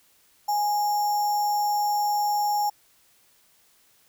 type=tone with sample-and-hold; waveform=sine; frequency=830.6 Hz; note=G#5; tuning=in tune; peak=-21 dBFS; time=0.48-2.7 s; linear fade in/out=10 ms; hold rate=6300 Hz; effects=white hiss -61 dBFS RMS until 4.08 s